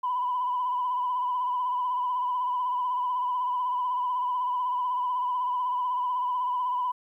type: tone with vibrato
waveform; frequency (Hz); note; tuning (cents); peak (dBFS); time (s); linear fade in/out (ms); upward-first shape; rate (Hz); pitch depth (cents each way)
sine; 995; B5; +13; -24; 0.03-6.92; 10; triangle; 16; 48
effects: tanh soft clip ceiling -20 dBFS + 11-bit